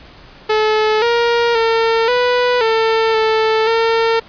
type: tone with pitch steps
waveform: sawtooth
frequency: 431.6 / 470.9 / 453.9 / 493 / 447.6 / 440.5 / 454.7 Hz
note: A4 / A#4 / A#4 / B4 / A4 / A4 / A#4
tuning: -33 / +18 / -46 / -3 / +30 / +2 / -43 cents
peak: -8 dBFS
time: 0.49-4.2 s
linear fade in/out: 10 ms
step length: 530 ms
effects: pink hiss -41 dBFS RMS until 4.28 s + resampled to 11025 Hz